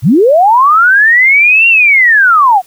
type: linear two-way sweep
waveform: sine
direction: up then down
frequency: 94.9 to 2772 to 700 Hz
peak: -3 dBFS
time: 0.02-2.62 s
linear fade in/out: 50 ms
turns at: 1.68 s
effects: white hiss -44 dBFS RMS until 2.66 s